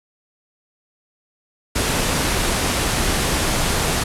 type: low-pass noise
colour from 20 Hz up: pink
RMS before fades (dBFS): -20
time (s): 1.75-4.04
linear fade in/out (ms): 10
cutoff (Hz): 12000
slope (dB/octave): 48
effects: none